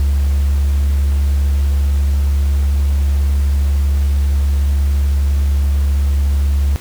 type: tone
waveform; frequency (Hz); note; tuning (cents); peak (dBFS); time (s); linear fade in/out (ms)
triangle; 70.3; C#2; +25; -8; 0-6.76; 0
effects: tanh soft clip ceiling -7 dBFS + pink hiss -36 dBFS RMS until 6.8 s